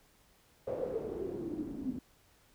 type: noise with low-pass filter sweep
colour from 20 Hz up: white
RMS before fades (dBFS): -38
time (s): 0.67-1.99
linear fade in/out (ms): 5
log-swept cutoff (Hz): 550 to 240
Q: 9.6
effects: pink hiss -66 dBFS RMS until 2.54 s